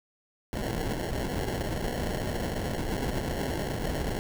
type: noise with sample-and-hold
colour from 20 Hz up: pink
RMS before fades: -31 dBFS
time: 0.53-4.19 s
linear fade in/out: 0 ms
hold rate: 1225 Hz
effects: none